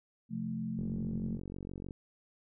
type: chord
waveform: sine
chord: F major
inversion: second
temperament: equal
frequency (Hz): 130.81 / 174.61 / 220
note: C3 / F3 / A3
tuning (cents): 0 / 0 / 0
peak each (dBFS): -42 / -39 / -36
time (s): 0.29-1.4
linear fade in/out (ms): 50
type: click train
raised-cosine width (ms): 3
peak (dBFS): -30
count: 53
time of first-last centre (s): 0.79-1.908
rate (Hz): 46.5
effects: none